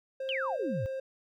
triangle tone, 531 Hz, C5, 25 cents sharp, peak -31 dBFS, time 0.2-1 s, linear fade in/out 5 ms
sine exponential sweep, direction down, 3242 to 91.3 Hz, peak -31 dBFS, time 0.29-0.86 s, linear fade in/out 0 ms
effects none

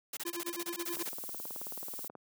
white noise bursts, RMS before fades -39 dBFS, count 15, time 0.13-1.094 s, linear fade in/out 5 ms, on 40 ms, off 26 ms
square tone with tremolo, 343.3 Hz, F4, 30 cents flat, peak -36 dBFS, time 0.25-1.03 s, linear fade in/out 5 ms, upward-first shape sine, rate 9.4 Hz, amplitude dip 95%
violet noise, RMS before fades -42 dBFS, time 0.85-2.08 s, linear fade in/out 5 ms
click train, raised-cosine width 1 ms, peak -31 dBFS, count 23, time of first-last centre 0.97-2.153 s, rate 18.6 Hz
effects high-pass 200 Hz 12 dB/octave

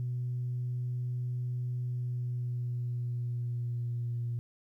sine tone with pitch glide, 123.47 to 119.06 Hz, B2 to A#2, 0 to +37 cents, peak -30 dBFS, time 0-4.39 s, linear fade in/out 0 ms, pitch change -63 cents, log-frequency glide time 1.82-4.23 s, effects tanh soft clip ceiling -27 dBFS + 12-bit

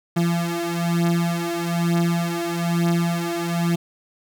35% pulse beating tone pair, 169.8 / 170.9 Hz, F3 / F3, -48 / -37 cents, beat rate 1.1 Hz, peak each -21 dBFS, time 0.16-3.76 s, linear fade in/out 10 ms, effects none

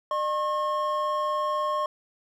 triangle tone pair together, 604 / 1080.3 Hz, D5 / C#6, +48 / -45 cents, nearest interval minor seventh, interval 1007 cents, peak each -27 / -24 dBFS, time 0.11-1.86 s, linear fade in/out 2 ms, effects none

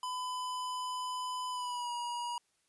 square tone with pitch glide, 1005 to 958.5 Hz, B5 to A#5, +30 to +48 cents, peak -36 dBFS, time 0.03-2.38 s, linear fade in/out 2 ms, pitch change -82 cents, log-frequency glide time 1.5-1.92 s, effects white hiss -75 dBFS RMS until 2.68 s + resampled to 24000 Hz

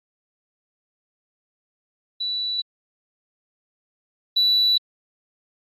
sine tone pair in turn, 3951 / 3951 Hz, B7 / B7, 0 / 0 cents, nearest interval unison, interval 0 cents, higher neither, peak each -23 / -14 dBFS, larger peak second, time 2.2-2.62 / 4.36-4.78 s, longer neither, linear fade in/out 10 ms, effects tanh soft clip ceiling -12 dBFS + AAC 32 kbps

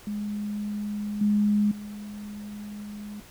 sine tone with level steps, 207.7 Hz, G#3, in tune, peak -28 / -19 / -35 dBFS, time 0.07-3.2 s, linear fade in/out 2 ms, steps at 1.21 / 1.71 s, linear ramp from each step 5 ms, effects pink hiss -50 dBFS RMS until 3.3 s

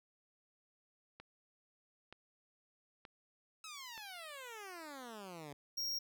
click train, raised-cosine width 0.3 ms, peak -35 dBFS, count 4, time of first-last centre 1.2-3.978 s, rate 1.08 Hz
10% pulse exponential sweep, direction down, 1318.5 to 138.59 Hz, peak -39 dBFS, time 3.64-5.53 s, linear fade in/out 2 ms
square tone, 5588 Hz, F8, in tune, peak -37 dBFS, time 5.77-5.99 s, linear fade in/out 10 ms
effects none

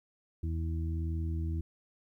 harmonic tone, 81.5 Hz, E2, 19 cents flat, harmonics 1 / 2 / 3 / 4, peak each -31 / -41 / -48 / -43 dBFS, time 0.43-1.61 s, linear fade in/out 5 ms, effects 12-bit

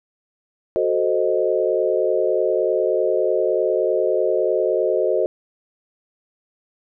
sine chord, F# diminished seventh, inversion none, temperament equal, 370 / 440 / 523.3 / 622.3 Hz, F#4 / A4 / C5 / Eb5, 0 / 0 / 0 / 0 cents, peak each -22 dBFS, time 0.76-5.26 s, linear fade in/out 0 ms, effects none

